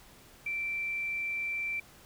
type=tone; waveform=sine; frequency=2343 Hz; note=D7; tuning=5 cents flat; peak=-31 dBFS; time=0.46-1.8 s; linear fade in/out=5 ms; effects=pink hiss -56 dBFS RMS until 2.05 s